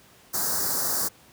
white band-stop noise, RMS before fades -26 dBFS, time 0.33-1.09 s, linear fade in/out 20 ms, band 1700 to 4500 Hz, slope 48 dB/octave, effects pink hiss -54 dBFS RMS until 1.32 s + high-pass 80 Hz 12 dB/octave

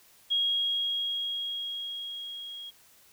sine tone with level ramp, 3284 Hz, G#7, 20 cents flat, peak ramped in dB -23 to -39 dBFS, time 0.3-2.71 s, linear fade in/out 20 ms, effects white hiss -59 dBFS RMS until 3.12 s

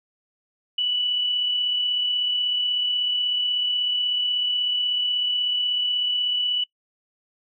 sine tone with amplitude modulation, 2960 Hz, F#7, in tune, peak -19 dBFS, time 0.78-6.64 s, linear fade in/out 5 ms, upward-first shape sine, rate 36.3 Hz, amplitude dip 30%, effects noise-tail reverb RT60 0.1 s tail -23 dB re dry

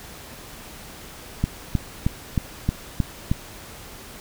click train, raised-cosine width 5 ms, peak -7 dBFS, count 7, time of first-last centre 1.44-3.315 s, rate 3.2 Hz, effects pink hiss -41 dBFS RMS until 4.2 s

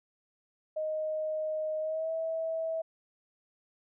sine tone with pitch glide, 622.3 to 649.1 Hz, D#5 to E5, 0 to -27 cents, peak -30 dBFS, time 0.76-2.82 s, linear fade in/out 10 ms, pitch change +73 cents, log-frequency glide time 1.8-2.12 s, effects none

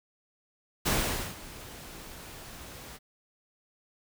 pink noise with ADSR envelope, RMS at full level -26 dBFS, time 0.85-2.99 s, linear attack 17 ms, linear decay 480 ms, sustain -19 dB, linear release 36 ms, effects none

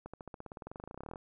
accelerating click train, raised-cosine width 1 ms, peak -30 dBFS, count 26, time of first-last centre 0.06-1.158 s, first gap 76 ms, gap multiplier 0.95, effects none

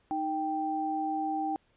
sine tone pair together, 311.1 / 783.9 Hz, D#4 / G5, 0 / 0 cents, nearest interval octave + major third, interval 1600 cents, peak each -33 / -30 dBFS, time 0.11-1.56 s, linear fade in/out 0 ms, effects pink hiss -69 dBFS RMS until 1.76 s + resampled to 8000 Hz

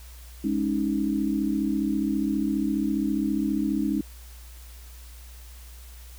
sine chord, Ab suspended fourth, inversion none, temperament equal with one note detuned, 207.7 / 277.2 / 312 Hz, Ab3 / Db4 / Eb4, 0 / 0 / +5 cents, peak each -27 dBFS, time 0.44-4.01 s, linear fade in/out 5 ms, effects added 60 Hz sine -42 dBFS peak until 6.18 s + white hiss -51 dBFS RMS until 6.18 s

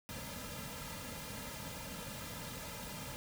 pink noise with comb filter, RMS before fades -45 dBFS, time 0.09-3.16 s, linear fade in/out 0 ms, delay 2.7 ms, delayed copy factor -0.85, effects none

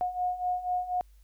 sine beating tone pair, 721 / 725.1 Hz, F#5 / F#5, -45 / -35 cents, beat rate 4.1 Hz, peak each -33 / -29 dBFS, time 0.01-1.01 s, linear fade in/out 0 ms, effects added 50 Hz sine -53 dBFS peak until 1.23 s + white hiss -70 dBFS RMS until 1.23 s

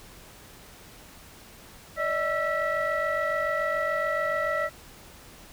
sine tone cluster, 585 / 632 / 1332 / 1947 Hz, D5 / D#5 / E6 / B6, -7 / +27 / +18 / -25 cents, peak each -29 dBFS, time 1.96-4.7 s, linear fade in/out 50 ms, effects tanh soft clip ceiling -18 dBFS + pink hiss -49 dBFS RMS until 5.52 s

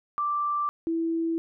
sine tone pair in turn, 1174.7 / 329.6 Hz, D6 / E4, 0 / 0 cents, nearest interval octave + minor seventh, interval 2200 cents, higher first, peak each -24 dBFS, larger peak neither, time 0.18-0.69 / 0.87-1.38 s, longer neither, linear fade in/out 0 ms, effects none

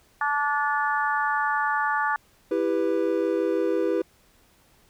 harmonic tone, 290 Hz, D4, 22 cents flat, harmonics 3 / 4 / 5 / 6, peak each -26 / -27 / -28 / -29 dBFS, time 0.21-2.16 s, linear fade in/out 2 ms
triangle chord, E minor, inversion none, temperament just, 329.6 / 395.6 / 494.4 Hz, E4 / G4 / B4, 0 / +16 / +2 cents, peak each -24 dBFS, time 2.51-4.02 s, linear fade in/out 5 ms
effects pink hiss -60 dBFS RMS until 4.89 s

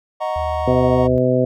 triangle chord, D# minor seventh, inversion none, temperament equal, 622.3 / 740 / 932.3 / 1108.7 Hz, D#5 / F#5 / A#5 / C#6, 0 / 0 / 0 / 0 cents, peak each -21 / -23 / -25 / -27 dBFS, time 0.2-1.08 s, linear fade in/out 20 ms
sine tone with pitch glide, 77.3 to 74.62 Hz, D#2 to D2, -11 to +28 cents, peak -25 dBFS, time 0.36-1.18 s, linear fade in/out 0 ms, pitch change -61 cents, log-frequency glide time 0.8-1 s
harmonic tone, 127.1 Hz, C3, 50 cents flat, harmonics 1 / 2 / 3 / 4 / 5, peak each -20 / -19 / -21 / -18 / -21 dBFS, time 0.67-1.45 s, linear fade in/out 5 ms
effects none

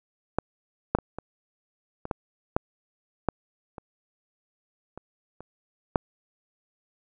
clicks, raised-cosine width 1 ms, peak -9 / -6 / -18 / -20 / -20 / -13 / -7 / -8 / -24 / -25 / -27 / -6 dBFS, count 12, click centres 0.386 / 0.95 / 0.987 / 1.186 / 2.054 / 2.112 / 2.565 / 3.287 / 3.782 / 4.976 / 5.406 / 5.958 s, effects none

